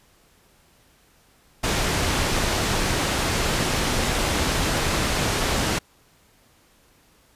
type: low-pass noise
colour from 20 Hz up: pink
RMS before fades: -23 dBFS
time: 1.63-5.79 s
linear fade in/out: 10 ms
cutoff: 8200 Hz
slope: 12 dB/octave
effects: pink hiss -58 dBFS RMS until 7.35 s + resampled to 32000 Hz